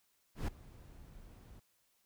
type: noise with ADSR envelope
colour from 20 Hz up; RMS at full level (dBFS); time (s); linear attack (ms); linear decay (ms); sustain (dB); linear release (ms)
brown; -33; 0.35-1.6; 130; 6; -22; 8
effects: white hiss -75 dBFS RMS until 2.05 s